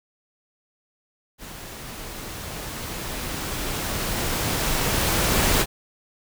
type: noise with level ramp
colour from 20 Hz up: pink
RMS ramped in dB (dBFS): -39 to -19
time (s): 1.38-5.66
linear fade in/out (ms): 50
effects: none